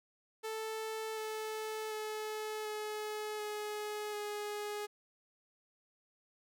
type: tone with pitch steps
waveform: sawtooth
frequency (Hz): 440 / 435.2 / 430.4 / 425.7 / 421.1 / 416.5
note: A4 / A4 / A4 / G#4 / G#4 / G#4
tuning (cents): 0 / -19 / -38 / +43 / +24 / +5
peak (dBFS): -34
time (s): 0.43-4.87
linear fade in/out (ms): 20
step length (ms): 740
effects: none